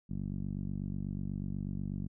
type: tone with low-pass filter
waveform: 10% pulse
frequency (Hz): 48.17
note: G1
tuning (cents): -30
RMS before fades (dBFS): -37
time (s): 0.09-2.08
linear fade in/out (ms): 20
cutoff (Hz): 200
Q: 1.9
effects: none